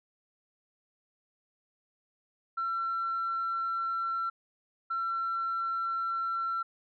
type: tone pair in turn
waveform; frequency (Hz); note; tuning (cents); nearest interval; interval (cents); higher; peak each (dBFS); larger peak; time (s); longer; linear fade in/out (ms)
sine; 1352 / 1352; E6 / E6; +43 / +43; unison; 0; neither; -28; neither; 2.57-4.3 / 4.9-6.63; neither; 10
effects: tanh soft clip ceiling -25 dBFS